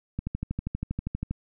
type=click train; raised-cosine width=5 ms; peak=-17 dBFS; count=15; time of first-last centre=0.19-1.31 s; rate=12.5 Hz; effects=none